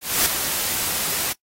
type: noise with ADSR envelope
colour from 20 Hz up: white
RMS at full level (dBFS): -17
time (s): 0.01-1.33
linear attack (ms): 250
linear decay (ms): 4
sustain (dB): -7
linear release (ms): 11
effects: noise-tail reverb RT60 0.1 s tail -23 dB re dry + AAC 48 kbps